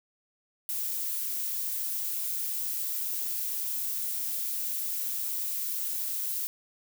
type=noise; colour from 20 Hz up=violet; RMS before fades=-32 dBFS; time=0.69-6.47 s; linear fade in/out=0 ms; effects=none